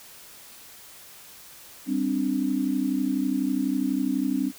sine chord, G suspended fourth, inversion none, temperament equal with one note detuned, 197.59 / 261.6 / 293.7 Hz, G3 / C4 / D4, +14 / 0 / 0 cents, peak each -30 / -25 / -27 dBFS, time 1.86-4.52 s, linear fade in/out 50 ms, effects white hiss -47 dBFS RMS until 4.58 s

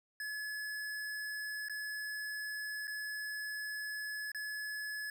square tone with dropouts, 1706 Hz, G#6, 46 cents sharp, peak -39 dBFS, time 0.2-5.1 s, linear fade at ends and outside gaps 2 ms, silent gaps 1.685-1.696 / 2.872-2.878 / 4.318-4.347 s, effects none

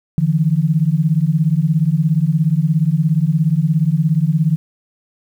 sine beating tone pair, 149.7 / 166.7 Hz, D3 / E3, +33 / +20 cents, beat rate 17 Hz, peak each -15 dBFS, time 0.18-4.56 s, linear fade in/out 0 ms, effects 8-bit

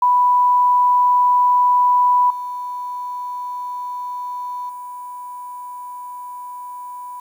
sine tone with level steps, 987.8 Hz, B5, in tune, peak -11 / -24 / -29 dBFS, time 0.02-7.2 s, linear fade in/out 5 ms, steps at 2.3 / 4.69 s, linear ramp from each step 5 ms, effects 8-bit

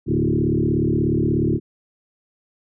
sine tone with frequency modulation, 233.1 Hz, A#3, in tune, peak -16 dBFS, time 0.06-1.6 s, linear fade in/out 50 ms, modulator 36.7 Hz, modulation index 3.9, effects none

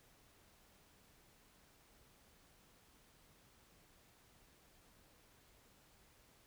silence, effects pink hiss -68 dBFS RMS until 6.46 s

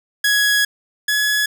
sawtooth tone pair in turn, 1671 / 1692.4 Hz, G#6 / G#6, +10 / +32 cents, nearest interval unison, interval 22 cents, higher second, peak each -10 / -12 dBFS, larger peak first, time 0.24-0.65 / 1.08-1.46 s, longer first, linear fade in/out 5 ms, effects none

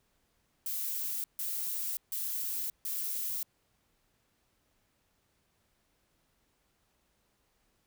violet noise bursts, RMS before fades -35 dBFS, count 4, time 0.66-3.43 s, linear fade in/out 2 ms, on 580 ms, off 150 ms, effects pink hiss -74 dBFS RMS until 7.86 s

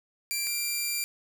10% pulse tone pair in turn, 2358 / 2370 Hz, D7 / D7, +6 / +15 cents, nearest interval unison, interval 9 cents, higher second, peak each -19 dBFS, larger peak neither, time 0.31-0.47 / 0.47-1.04 s, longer second, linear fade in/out 0 ms, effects 8-bit

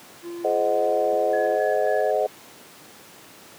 triangle tone, 344.1 Hz, F4, 26 cents flat, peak -29 dBFS, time 0.22-1.59 s, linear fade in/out 50 ms
sine chord, Ab dominant seventh, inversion none, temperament equal with one note detuned, 425 / 523.3 / 622.3 / 740 Hz, Ab4 / C5 / Eb5 / Gb5, +40 / 0 / 0 / 0 cents, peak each -25 / -25 / -23 / -26 dBFS, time 0.44-2.27 s, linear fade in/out 10 ms
clicks, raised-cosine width 2 ms, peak -28 dBFS, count 2, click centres 1.131 / 1.14 s
sine tone with tremolo, 1692 Hz, G#6, 32 cents sharp, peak -31 dBFS, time 1.33-2.11 s, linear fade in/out 5 ms, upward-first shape square, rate 3.7 Hz, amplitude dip 50%
effects pink hiss -46 dBFS RMS until 3.58 s + high-pass 200 Hz 12 dB/octave

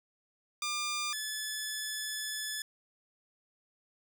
10% pulse tone pair in turn, 1200 / 1726 Hz, D6 / A6, +37 / -34 cents, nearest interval tritone, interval 629 cents, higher second, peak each -24 / -26 dBFS, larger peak first, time 0.62-1.13 / 1.13-2.62 s, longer second, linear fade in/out 2 ms, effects none

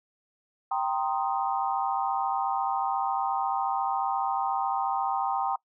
sine chord, C minor seventh, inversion second, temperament equal, 784 / 932.3 / 1046.5 / 1244.5 Hz, G5 / Bb5 / C6 / Eb6, 0 / 0 / 0 / 0 cents, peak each -28 / -31 / -33 / -34 dBFS, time 0.71-5.56 s, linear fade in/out 5 ms, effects noise-tail reverb RT60 0.1 s tail -23 dB re dry

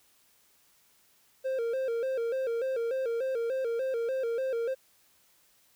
triangle tone with vibrato, 493.9 Hz, B4, in tune, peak -26 dBFS, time 1.44-4.75 s, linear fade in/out 20 ms, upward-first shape square, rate 3.4 Hz, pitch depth 110 cents each way, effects white hiss -65 dBFS RMS until 5.75 s

